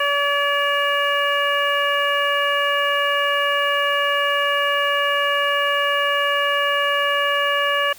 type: harmonic tone with a mistuned harmonic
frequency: 571 Hz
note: D5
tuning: 49 cents flat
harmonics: 1 / 2 / 3 / 4 / 5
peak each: -23 / -22 / -22 / -29 / -24 dBFS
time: 0-7.93 s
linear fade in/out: 5 ms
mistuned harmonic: 4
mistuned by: +28 cents
effects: white hiss -44 dBFS RMS until 7.98 s